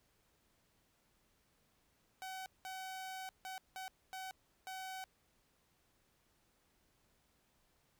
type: tone bursts at uneven times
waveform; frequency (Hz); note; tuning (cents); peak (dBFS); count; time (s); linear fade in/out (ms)
sawtooth; 756; F#5; +37; -40; 6; 2.22-2.46 / 2.65-3.29 / 3.45-3.58 / 3.76-3.88 / 4.13-4.31 / 4.67-5.04; 0
effects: pink hiss -75 dBFS RMS until 7.99 s